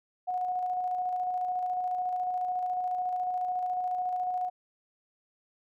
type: tone with tremolo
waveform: sine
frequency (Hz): 730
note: F#5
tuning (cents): -24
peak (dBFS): -27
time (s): 0.27-4.5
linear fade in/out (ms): 20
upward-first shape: square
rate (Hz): 14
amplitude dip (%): 25
effects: none